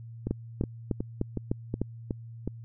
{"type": "two click trains", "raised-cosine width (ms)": 3, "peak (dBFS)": [-17, -14], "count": [7, 6], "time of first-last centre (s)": [[0.27, 2.476], [0.31, 1.816]], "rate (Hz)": [2.72, 3.32], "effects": ["added 115 Hz sine -41 dBFS peak until 2.64 s"]}